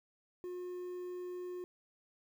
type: tone with quantisation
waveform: triangle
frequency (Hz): 359.6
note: F#4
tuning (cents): -49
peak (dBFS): -38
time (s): 0.44-1.64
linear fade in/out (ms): 0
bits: 11
effects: none